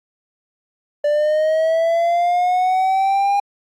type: linear sweep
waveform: triangle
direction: up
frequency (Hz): 585 to 810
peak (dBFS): -12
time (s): 1.04-3.4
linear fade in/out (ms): 5
effects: AAC 64 kbps